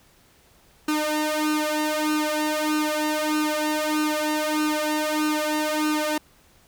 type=tone with flanger; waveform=sawtooth; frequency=304.9 Hz; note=D#4; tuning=35 cents flat; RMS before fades=-24 dBFS; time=0.88-6.18 s; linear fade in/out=5 ms; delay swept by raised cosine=0.73 to 2.23 ms; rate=1.6 Hz; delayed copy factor=+0.85; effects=pink hiss -57 dBFS RMS until 6.67 s